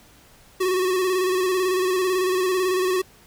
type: tone with vibrato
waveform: square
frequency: 370 Hz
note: F#4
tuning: in tune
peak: -20 dBFS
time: 0.6-3.02 s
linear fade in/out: 10 ms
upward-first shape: square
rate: 18 Hz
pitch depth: 35 cents each way
effects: pink hiss -52 dBFS RMS until 3.26 s